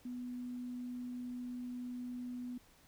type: tone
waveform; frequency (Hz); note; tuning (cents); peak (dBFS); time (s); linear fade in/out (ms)
sine; 246.9; B3; 0; -40; 0.05-2.58; 5
effects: pink hiss -65 dBFS RMS until 2.87 s